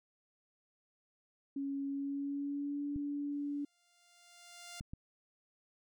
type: tone with pitch glide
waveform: sine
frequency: 277.3 to 287.6 Hz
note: C#4 to D4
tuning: +1 to -36 cents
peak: -35 dBFS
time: 1.56-3.65 s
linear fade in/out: 5 ms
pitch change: +63 cents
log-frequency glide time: 1.87-2.84 s
type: clicks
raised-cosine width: 5 ms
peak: -31 dBFS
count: 3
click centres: 2.961 / 4.809 / 4.935 s
type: tone with exponential growth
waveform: 5% pulse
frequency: 698.5 Hz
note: F5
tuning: in tune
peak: -34 dBFS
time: 3.32-4.8 s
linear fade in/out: 2 ms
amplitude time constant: 320 ms
effects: none